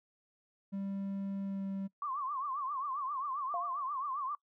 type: tone with pitch glide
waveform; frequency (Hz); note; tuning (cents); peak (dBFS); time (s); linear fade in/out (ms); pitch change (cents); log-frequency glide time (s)
triangle; 196.5 to 194.69; G3 to G3; +4 to -12; -33; 0.72-1.88; 20; -16; 1.43-1.65
type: tone with vibrato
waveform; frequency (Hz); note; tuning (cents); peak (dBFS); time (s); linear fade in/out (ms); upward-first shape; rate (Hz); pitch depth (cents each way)
sine; 1108.7; C#6; 0; -34; 2.02-4.35; 2; triangle; 7.5; 160
type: tone with exponential decay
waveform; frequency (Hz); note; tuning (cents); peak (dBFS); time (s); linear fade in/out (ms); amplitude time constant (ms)
sine; 698.5; F5; 0; -33; 3.54-3.92; 1; 81
effects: noise-tail reverb RT60 0.1 s tail -24 dB re dry